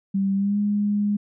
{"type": "tone with pitch glide", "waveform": "sine", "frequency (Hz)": [195.4, 205.9], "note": ["G3", "G#3"], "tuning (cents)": [-5, -15], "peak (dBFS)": -19, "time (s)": [0.14, 1.17], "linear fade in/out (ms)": 10, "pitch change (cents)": 90, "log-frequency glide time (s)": [0.35, 0.58], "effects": []}